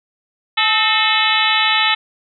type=harmonic tone with a mistuned harmonic; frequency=433 Hz; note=A4; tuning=28 cents flat; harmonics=2 / 3 / 4 / 5 / 6 / 7 / 8 / 9; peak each=-21 / -21 / -21 / -21 / -21 / -21 / -21 / -21 dBFS; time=0.57-1.95 s; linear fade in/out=10 ms; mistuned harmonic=4; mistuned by=+72 cents; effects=none